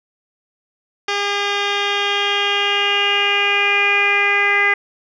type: tone with low-pass filter sweep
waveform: 10% pulse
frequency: 404.9 Hz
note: G#4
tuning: 44 cents flat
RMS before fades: -17 dBFS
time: 1.08-4.74 s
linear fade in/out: 5 ms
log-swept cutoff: 4100 to 2100 Hz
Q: 6.2
effects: none